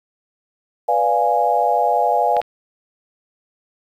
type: chord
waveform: sine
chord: B diminished seventh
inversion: none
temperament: equal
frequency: 493.9 / 587.3 / 698.5 / 830.6 Hz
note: B4 / D5 / F5 / Ab5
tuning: 0 / 0 / 0 / 0 cents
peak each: -22 / -22 / -18 / -18 dBFS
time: 0.88-2.41 s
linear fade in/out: 10 ms
type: clicks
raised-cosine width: 0.3 ms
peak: -14 dBFS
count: 2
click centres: 2.367 / 2.416 s
effects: 8-bit